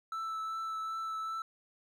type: tone with vibrato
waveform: triangle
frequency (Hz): 1318.5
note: E6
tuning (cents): 0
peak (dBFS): -33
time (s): 0.12-1.42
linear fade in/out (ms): 2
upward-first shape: triangle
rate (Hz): 2.6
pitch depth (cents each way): 13
effects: none